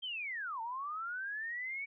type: linear two-way sweep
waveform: sine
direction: down then up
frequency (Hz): 3200 to 880 to 2265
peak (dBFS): -37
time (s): 0.02-1.86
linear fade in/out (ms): 20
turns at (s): 0.61
effects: none